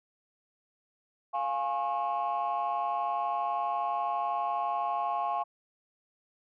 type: chord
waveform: sine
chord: Db major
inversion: first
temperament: equal with one note detuned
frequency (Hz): 698.5 / 830.6 / 1085.3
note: F5 / Ab5 / Db6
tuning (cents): 0 / 0 / -37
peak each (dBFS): -31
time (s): 1.33-5.44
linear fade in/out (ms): 20
effects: tanh soft clip ceiling -23 dBFS

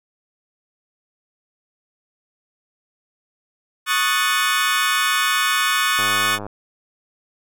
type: chord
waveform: 25% pulse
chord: D# half-diminished seventh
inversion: third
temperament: equal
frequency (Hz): 1108.7 / 1244.5 / 1480 / 1760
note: C#6 / D#6 / F#6 / A6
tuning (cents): 0 / 0 / 0 / 0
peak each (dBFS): -19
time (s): 3.86-6.39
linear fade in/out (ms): 50
type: click train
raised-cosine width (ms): 1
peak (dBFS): -17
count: 50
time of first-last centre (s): 5.99-6.466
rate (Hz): 103
effects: none

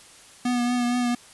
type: tone with vibrato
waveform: square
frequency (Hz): 243.9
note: B3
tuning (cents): -21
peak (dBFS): -22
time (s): 0.45-1.15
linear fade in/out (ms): 5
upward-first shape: triangle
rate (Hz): 4.3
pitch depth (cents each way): 29
effects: white hiss -49 dBFS RMS until 1.33 s + resampled to 24000 Hz

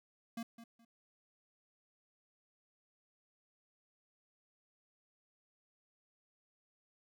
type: tone with echo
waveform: square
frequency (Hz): 231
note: A#3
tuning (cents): -16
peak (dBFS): -40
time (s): 0.37-0.43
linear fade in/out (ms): 5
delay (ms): 210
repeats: 2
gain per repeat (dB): -12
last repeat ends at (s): 0.85
effects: none

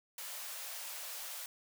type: high-pass noise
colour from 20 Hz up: white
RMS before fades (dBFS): -44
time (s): 0.18-1.46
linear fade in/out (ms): 2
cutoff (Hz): 500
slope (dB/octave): 96
effects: none

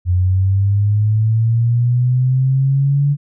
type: linear sweep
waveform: sine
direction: up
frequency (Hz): 88.4 to 144.6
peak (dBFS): -11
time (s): 0.05-3.17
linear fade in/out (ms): 50
effects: none

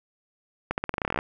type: accelerating click train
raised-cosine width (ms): 0.5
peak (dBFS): -11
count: 15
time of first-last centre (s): 0.71-1.189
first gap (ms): 69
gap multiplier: 0.88
effects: none

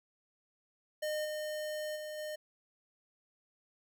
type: tone with level steps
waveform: square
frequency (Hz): 610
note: D#5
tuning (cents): -34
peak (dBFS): -34 / -37 / -41 / -39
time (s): 1.02-2.36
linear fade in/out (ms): 10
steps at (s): 1.24 / 1.95 / 2.17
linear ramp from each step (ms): 20
effects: none

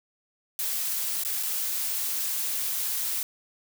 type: noise with dropouts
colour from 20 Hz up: blue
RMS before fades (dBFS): -29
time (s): 0.59-3.23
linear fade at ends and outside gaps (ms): 1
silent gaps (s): 1.236-1.249 / 1.428-1.432
effects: none

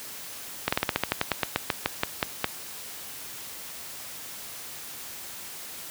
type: slowing click train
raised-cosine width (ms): 0.3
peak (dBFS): -6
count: 17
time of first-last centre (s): 0.68-2.444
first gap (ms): 45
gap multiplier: 1.11
effects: white hiss -40 dBFS RMS until 5.9 s + high-pass 60 Hz 12 dB/octave

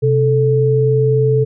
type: tone pair together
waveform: sine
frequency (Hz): 130 / 438.2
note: C3 / A4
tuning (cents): -11 / -7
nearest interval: octave + major sixth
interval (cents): 2104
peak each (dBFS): -13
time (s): 0.02-1.45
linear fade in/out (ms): 20
effects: none

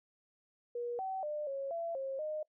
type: tone with pitch steps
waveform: sine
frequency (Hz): 479.4 / 763 / 599 / 548 / 673 / 538 / 614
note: A#4 / G5 / D5 / C#5 / E5 / C5 / D#5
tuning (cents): +48 / -47 / +34 / -20 / +36 / +48 / -23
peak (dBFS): -35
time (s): 0.75-2.43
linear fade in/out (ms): 5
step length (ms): 240
effects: noise-tail reverb RT60 0.1 s tail -23 dB re dry

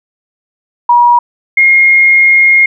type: tone pair in turn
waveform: sine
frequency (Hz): 960 / 2140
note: B5 / C7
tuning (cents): -49 / +38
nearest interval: octave + major second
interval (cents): 1387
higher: second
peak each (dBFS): -3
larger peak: neither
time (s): 0.89-1.19 / 1.57-2.66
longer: second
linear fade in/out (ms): 5
effects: none

